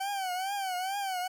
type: tone with vibrato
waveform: 40% pulse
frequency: 764 Hz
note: G5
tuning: 45 cents flat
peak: -30 dBFS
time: 0-1.28 s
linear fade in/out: 10 ms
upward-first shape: triangle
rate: 2.3 Hz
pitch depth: 120 cents each way
effects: none